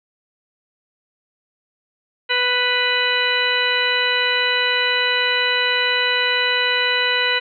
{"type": "harmonic tone", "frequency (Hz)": 495.1, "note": "B4", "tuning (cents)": 4, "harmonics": [1, 2, 3, 4, 5, 6, 8], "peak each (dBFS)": [-26, -27, -23, -22, -25, -22, -25], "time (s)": [2.29, 7.4], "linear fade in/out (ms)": 20, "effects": []}